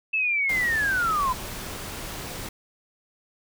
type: linear sweep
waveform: sine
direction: down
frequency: 2646 to 987.8 Hz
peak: -21 dBFS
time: 0.13-1.33 s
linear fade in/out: 10 ms
type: noise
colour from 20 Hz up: pink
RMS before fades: -35 dBFS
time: 0.49-2.49 s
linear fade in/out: 5 ms
effects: none

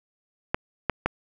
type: clicks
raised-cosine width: 0.5 ms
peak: -7 dBFS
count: 3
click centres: 0.545 / 0.897 / 1.06 s
effects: none

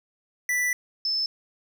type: tone pair in turn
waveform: square / sine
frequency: 1975.5 / 5257 Hz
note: B6 / E8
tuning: 0 / -6 cents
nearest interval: octave + perfect fourth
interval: 1694 cents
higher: second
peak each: -23 dBFS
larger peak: neither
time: 0.49-0.73 / 1.05-1.26 s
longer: first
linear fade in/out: 2 ms
effects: 9-bit

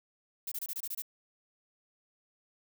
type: noise bursts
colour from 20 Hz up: violet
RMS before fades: -37 dBFS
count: 8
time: 0.47-1.021 s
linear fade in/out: 5 ms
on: 47 ms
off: 25 ms
effects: none

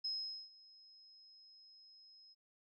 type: tone with ADSR envelope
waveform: sine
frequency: 5130 Hz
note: E8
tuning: 48 cents flat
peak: -36 dBFS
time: 0.04-2.35 s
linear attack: 10 ms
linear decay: 440 ms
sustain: -23 dB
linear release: 29 ms
effects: none

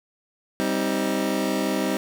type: chord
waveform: 25% pulse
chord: C minor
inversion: second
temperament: just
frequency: 196.22 / 261.6 / 314 Hz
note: G3 / C4 / Eb4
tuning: +2 / 0 / +16 cents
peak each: -23 dBFS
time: 0.6-1.97 s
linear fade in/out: 0 ms
effects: none

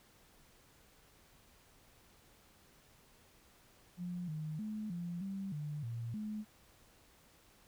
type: tone with pitch steps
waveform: sine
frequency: 177.1 / 154.7 / 214.4 / 173.3 / 194.8 / 148.7 / 116.6 / 213.1 Hz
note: F3 / D#3 / A3 / F3 / G3 / D3 / A#2 / G#3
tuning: +24 / -10 / -45 / -13 / -11 / +22 / +1 / +45 cents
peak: -38 dBFS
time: 3.97-6.45 s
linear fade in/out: 50 ms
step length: 310 ms
effects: pink hiss -65 dBFS RMS until 7.67 s

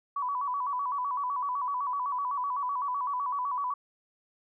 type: tone with vibrato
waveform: sine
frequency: 1063 Hz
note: C6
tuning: 27 cents sharp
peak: -28 dBFS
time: 0.16-3.74 s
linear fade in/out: 5 ms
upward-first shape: square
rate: 7.9 Hz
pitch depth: 110 cents each way
effects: none

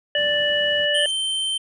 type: harmonic tone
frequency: 587.3 Hz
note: D5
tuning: in tune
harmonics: 1 / 3 / 5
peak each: -23 / -23 / -21 dBFS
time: 0.15-1.06 s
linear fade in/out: 2 ms
type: noise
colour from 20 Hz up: brown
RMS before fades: -37 dBFS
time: 0.17-0.86 s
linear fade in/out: 5 ms
type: tone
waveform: square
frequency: 3109 Hz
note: G7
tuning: 15 cents flat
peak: -22 dBFS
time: 0.94-1.58 s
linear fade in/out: 10 ms
type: tone with exponential growth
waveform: 10% pulse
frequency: 3163 Hz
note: G7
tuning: 15 cents sharp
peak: -26 dBFS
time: 0.99-1.11 s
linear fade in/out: 2 ms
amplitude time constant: 25 ms
effects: high-pass 150 Hz 12 dB/octave + resampled to 24000 Hz

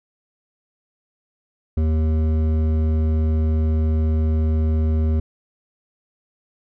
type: tone with hard clipping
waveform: sine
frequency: 78.6 Hz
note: D#2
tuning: 18 cents sharp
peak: -18 dBFS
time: 1.77-5.2 s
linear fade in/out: 5 ms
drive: 11 dB
effects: none

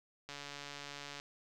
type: click train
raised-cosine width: 0.2 ms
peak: -28 dBFS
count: 131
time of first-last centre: 0.29-1.199 s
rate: 143 Hz
effects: none

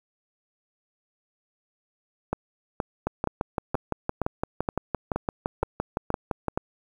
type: two click trains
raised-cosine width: 1 ms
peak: -11 / -11 dBFS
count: 21 / 10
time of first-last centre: 3.07-6.483 / 2.33-6.575 s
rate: 5.86 / 2.12 Hz
effects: 8-bit

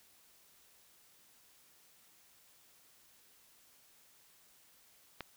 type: click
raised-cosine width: 0.3 ms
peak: -24 dBFS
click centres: 5.207 s
effects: white hiss -65 dBFS RMS until 5.36 s

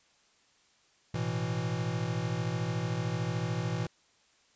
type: chord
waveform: square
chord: A suspended second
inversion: none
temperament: equal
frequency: 110 / 123.47 / 164.81 Hz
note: A2 / B2 / E3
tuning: 0 / 0 / 0 cents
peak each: -36 / -35 / -35 dBFS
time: 1.14-3.87 s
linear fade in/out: 5 ms
effects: white hiss -66 dBFS RMS until 4.55 s + resampled to 16000 Hz

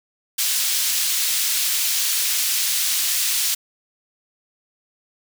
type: high-pass noise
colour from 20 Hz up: pink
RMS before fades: -21 dBFS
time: 0.38-3.55 s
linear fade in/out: 10 ms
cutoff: 3700 Hz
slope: 12 dB/octave
effects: none

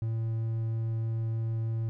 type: tone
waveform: triangle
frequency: 112.9 Hz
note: A2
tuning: 45 cents sharp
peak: -26 dBFS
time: 0.02-1.89 s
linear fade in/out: 0 ms
effects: none

